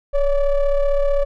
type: ring-modulated tone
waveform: triangle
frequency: 290.8 Hz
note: D4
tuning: 17 cents flat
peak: -9 dBFS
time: 0.13-1.25 s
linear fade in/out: 20 ms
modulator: 273 Hz
effects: none